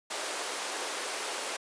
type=high-pass noise; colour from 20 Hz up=pink; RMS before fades=-35 dBFS; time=0.1-1.57 s; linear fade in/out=10 ms; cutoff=400 Hz; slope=24 dB/octave; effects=resampled to 22050 Hz